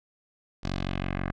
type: tone with low-pass filter sweep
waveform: 10% pulse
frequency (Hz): 46.24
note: F#1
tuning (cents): 0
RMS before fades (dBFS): -31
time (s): 0.63-1.32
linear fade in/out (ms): 10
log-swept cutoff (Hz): 5100 to 1700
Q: 1.9
effects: none